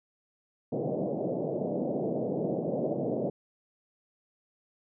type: band-pass noise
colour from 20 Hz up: white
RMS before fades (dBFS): -31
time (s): 0.72-3.3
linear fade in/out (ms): 5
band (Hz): 130 to 640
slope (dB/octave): 48
effects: none